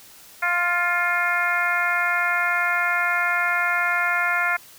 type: harmonic tone with a mistuned harmonic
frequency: 350 Hz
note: F4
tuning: 4 cents sharp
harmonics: 2 / 3 / 4 / 5 / 6 / 7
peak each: -28 / -29 / -23 / -26 / -25 / -32 dBFS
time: 0.42-4.57 s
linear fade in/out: 10 ms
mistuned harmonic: 6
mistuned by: +22 cents
effects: white hiss -47 dBFS RMS until 4.78 s